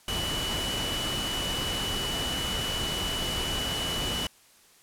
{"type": "tone in noise", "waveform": "sine", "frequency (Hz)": 2960, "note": "F#7", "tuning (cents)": 0, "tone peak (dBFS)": -31, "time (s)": [0.08, 4.27], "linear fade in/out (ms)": 2, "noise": "pink", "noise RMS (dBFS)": -32, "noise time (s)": [0.08, 4.27], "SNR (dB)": -2, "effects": ["white hiss -58 dBFS RMS until 4.82 s", "low-pass 12000 Hz 12 dB/octave"]}